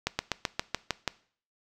slowing click train, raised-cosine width 0.2 ms, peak -9 dBFS, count 8, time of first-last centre 0.07-1.077 s, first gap 120 ms, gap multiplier 1.06, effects noise-tail reverb RT60 0.5 s tail -20 dB re dry

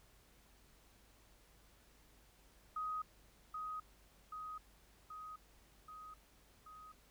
sine tone with echo, 1255 Hz, D#6, 15 cents sharp, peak -38 dBFS, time 2.76-3.02 s, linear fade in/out 5 ms, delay 780 ms, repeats 5, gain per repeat -3 dB, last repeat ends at 6.92 s, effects added 50 Hz sine -68 dBFS peak until 7.1 s + pink hiss -68 dBFS RMS until 7.1 s

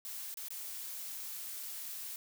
blue noise with dropouts, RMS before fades -43 dBFS, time 0.05-2.16 s, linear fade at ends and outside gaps 0 ms, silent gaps 0.341-0.372 / 0.484-0.505 s, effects none

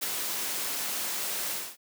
white noise with ADSR envelope, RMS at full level -29 dBFS, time 0.01-1.77 s, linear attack 20 ms, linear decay 17 ms, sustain -3 dB, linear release 240 ms, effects high-pass 200 Hz 12 dB/octave

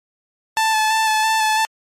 sawtooth tone with vibrato, 875 Hz, A5, 10 cents flat, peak -11 dBFS, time 0.57-1.65 s, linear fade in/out 0 ms, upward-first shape square, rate 3 Hz, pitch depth 16 cents each way, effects low-pass 11000 Hz 12 dB/octave + MP3 64 kbps

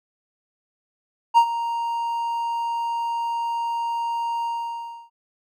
triangle tone with ADSR envelope, 932.3 Hz, A#5, in tune, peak -7 dBFS, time 1.34-5.1 s, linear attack 34 ms, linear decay 75 ms, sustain -14 dB, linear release 660 ms, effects none

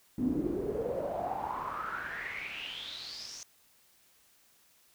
brown noise with band-pass filter sweep, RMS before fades -36 dBFS, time 0.18-3.43 s, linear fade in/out 0 ms, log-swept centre 250 to 6200 Hz, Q 8.4, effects white hiss -65 dBFS RMS until 4.94 s

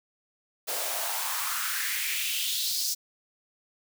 white noise with high-pass filter sweep, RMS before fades -30 dBFS, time 0.67-2.95 s, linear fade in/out 20 ms, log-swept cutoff 500 to 5400 Hz, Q 3.4, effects none

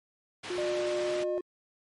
white band-pass noise, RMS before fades -41 dBFS, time 0.43-1.24 s, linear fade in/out 10 ms, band 110 to 3300 Hz, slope 12 dB/octave
triangle tone, 358.3 Hz, F4, 44 cents sharp, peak -29 dBFS, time 0.5-1.41 s, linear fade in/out 5 ms
sine tone with pitch glide, 601 to 609.4 Hz, D5 to D#5, +40 to -36 cents, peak -30 dBFS, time 0.58-1.38 s, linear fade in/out 0 ms, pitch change +24 cents, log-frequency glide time 1.01-1.12 s
effects MP3 48 kbps

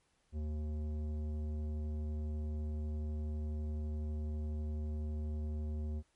sine tone with tanh clipping, 76 Hz, D#2, 40 cents flat, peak -37 dBFS, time 0.32-6.03 s, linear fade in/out 50 ms, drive 13 dB, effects pink hiss -75 dBFS RMS until 6.15 s + MP3 48 kbps

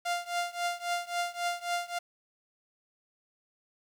sawtooth tone with tremolo, 698.5 Hz, F5, in tune, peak -23 dBFS, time 0.05-1.99 s, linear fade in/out 10 ms, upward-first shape triangle, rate 3.7 Hz, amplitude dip 95%, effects low-pass 10000 Hz 12 dB/octave + 9-bit

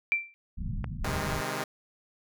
sine tone with exponential decay, 2349 Hz, D7, in tune, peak -19 dBFS, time 0.12-0.34 s, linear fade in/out 0 ms, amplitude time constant 47 ms
pink low-pass noise, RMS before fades -34 dBFS, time 0.57-1.42 s, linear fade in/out 20 ms, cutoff 210 Hz, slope 48 dB/octave
clicks, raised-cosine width 0.5 ms, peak -22 dBFS, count 2, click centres 0.843 / 1.303 s
5% pulse chord, Ab major, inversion first, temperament equal with one note detuned, 130.81 / 155.56 / 204 Hz, C3 / Eb3 / Ab3, 0 / 0 / -31 cents, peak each -24 dBFS, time 1.04-1.64 s, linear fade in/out 5 ms
effects none

